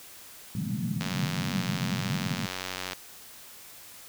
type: band-pass noise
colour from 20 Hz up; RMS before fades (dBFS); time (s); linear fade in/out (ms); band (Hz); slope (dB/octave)
pink; -31; 0.55-2.46; 2; 120 to 230; 48
type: click train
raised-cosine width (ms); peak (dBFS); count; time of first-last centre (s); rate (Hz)
0.2; -15; 179; 1.01-2.932; 92.6
effects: white hiss -48 dBFS RMS until 4.08 s